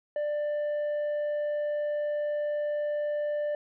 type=tone with tanh clipping; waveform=sine; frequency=592 Hz; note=D5; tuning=14 cents sharp; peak=-28 dBFS; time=0.16-3.55 s; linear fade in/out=2 ms; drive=4 dB; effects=none